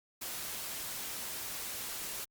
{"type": "noise", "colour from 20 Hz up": "white", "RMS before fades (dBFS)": -40, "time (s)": [0.21, 2.25], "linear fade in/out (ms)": 10, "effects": ["Opus 48 kbps"]}